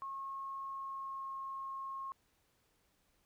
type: tone with pitch glide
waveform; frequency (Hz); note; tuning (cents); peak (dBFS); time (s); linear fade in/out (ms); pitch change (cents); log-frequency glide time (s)
sine; 1086 to 1079.7; C#6 to C#6; -36 to -46; -40; 0.02-2.12; 0; -10; 0.67-1.32
effects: pink hiss -75 dBFS RMS until 3.25 s